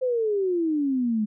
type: exponential sweep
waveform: sine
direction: down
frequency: 523.3 to 207.7 Hz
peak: -21 dBFS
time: 0.01-1.26 s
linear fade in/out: 20 ms
effects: none